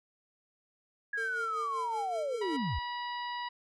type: linear sweep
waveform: sine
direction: down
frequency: 1682 to 51.1 Hz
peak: -31 dBFS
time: 1.13-2.79 s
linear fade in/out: 5 ms
type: tone with tremolo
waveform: square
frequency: 450.7 Hz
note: A4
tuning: 42 cents sharp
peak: -39 dBFS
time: 1.17-2.57 s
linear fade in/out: 10 ms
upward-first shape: sine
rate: 5.2 Hz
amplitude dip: 65%
type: harmonic tone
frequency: 970 Hz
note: B5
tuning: 31 cents flat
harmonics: 1 / 2 / 3 / 4 / 5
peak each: -36 / -42 / -46 / -48 / -50 dBFS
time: 2.41-3.49 s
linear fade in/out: 10 ms
effects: resampled to 24000 Hz